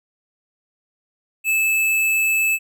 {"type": "tone with hard clipping", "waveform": "sine", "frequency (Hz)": 2616, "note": "E7", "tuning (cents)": -14, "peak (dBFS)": -17, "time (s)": [1.44, 2.59], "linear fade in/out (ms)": 50, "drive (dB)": 17, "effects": []}